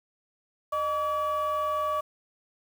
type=tone pair together; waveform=sine; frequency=611.6 / 1144 Hz; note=D#5 / D6; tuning=-30 / -46 cents; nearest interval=major seventh; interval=1084 cents; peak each=-28 / -25 dBFS; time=0.72-2.01 s; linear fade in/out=10 ms; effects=tanh soft clip ceiling -22 dBFS + 8-bit